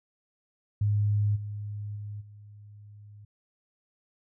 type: tone with level steps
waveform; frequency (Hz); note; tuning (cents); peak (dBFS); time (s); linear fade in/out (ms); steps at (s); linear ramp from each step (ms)
sine; 103.7; G#2; -2; -22 / -33 / -35 / -46; 0.81-3.25; 5; 1.35 / 1.95 / 2.2; 20
effects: none